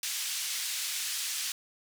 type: band-pass noise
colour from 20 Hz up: white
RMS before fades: -34 dBFS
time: 0.03-1.52 s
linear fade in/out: 2 ms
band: 2300 to 8600 Hz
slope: 12 dB/octave
effects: none